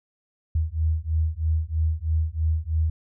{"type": "beating tone pair", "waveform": "sine", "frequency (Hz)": [78.1, 81.2], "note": ["D#2", "E2"], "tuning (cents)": [7, -26], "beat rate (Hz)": 3.1, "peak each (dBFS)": -24, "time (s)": [0.55, 2.9], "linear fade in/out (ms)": 5, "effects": []}